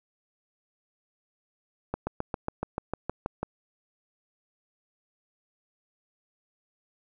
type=slowing click train; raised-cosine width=1 ms; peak=-15 dBFS; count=11; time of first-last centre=1.94-3.43 s; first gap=130 ms; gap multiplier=1.03; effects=none